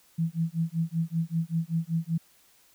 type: tone with tremolo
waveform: sine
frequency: 164.81 Hz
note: E3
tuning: in tune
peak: -22 dBFS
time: 0.18-2.18 s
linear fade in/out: 10 ms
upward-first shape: sine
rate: 5.2 Hz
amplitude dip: 100%
effects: white hiss -61 dBFS RMS until 2.74 s